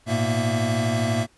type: tone cluster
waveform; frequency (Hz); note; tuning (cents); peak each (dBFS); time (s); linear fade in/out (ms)
square; 106.6 / 118.9 / 231.7 / 243.4 / 664; G#2 / A#2 / A#3 / B3 / E5; +46 / +35 / -10 / -25 / +12; -27 / -27 / -27 / -36 / -28; 0.06-1.27; 50
effects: pink hiss -59 dBFS RMS until 1.37 s + resampled to 24000 Hz